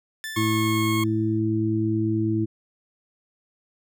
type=tone with exponential decay; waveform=sawtooth; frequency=1760 Hz; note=A6; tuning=in tune; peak=-26 dBFS; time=0.24-1.39 s; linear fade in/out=0 ms; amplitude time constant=250 ms
type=harmonic tone; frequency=109.4 Hz; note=A2; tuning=9 cents flat; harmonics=1 / 2 / 3; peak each=-25 / -28 / -23 dBFS; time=0.36-2.46 s; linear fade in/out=20 ms
type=tone; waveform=20% pulse; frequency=1088 Hz; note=C#6; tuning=33 cents flat; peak=-21 dBFS; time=0.36-1.04 s; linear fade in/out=5 ms
effects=none